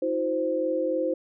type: tone cluster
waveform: sine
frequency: 320.3 / 363.6 / 521 Hz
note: E4 / F#4 / C5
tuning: -50 / -30 / -7 cents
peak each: -29 / -32 / -25 dBFS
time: 0.02-1.14 s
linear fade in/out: 5 ms
effects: none